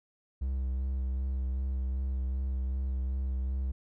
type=tone with vibrato; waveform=triangle; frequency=65.3 Hz; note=C2; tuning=3 cents flat; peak=-27 dBFS; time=0.41-3.72 s; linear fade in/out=10 ms; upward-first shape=sine; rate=2.6 Hz; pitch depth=23 cents each way; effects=none